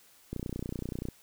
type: click train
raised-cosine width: 3 ms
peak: -22 dBFS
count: 24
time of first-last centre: 0.33-1.087 s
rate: 30.4 Hz
effects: white hiss -60 dBFS RMS until 1.22 s